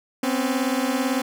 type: beating tone pair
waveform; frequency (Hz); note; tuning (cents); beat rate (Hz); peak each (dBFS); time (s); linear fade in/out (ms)
sawtooth; 252 / 270; B3 / C#4; +35 / -45; 18; -20; 0.23-1.22; 5
effects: none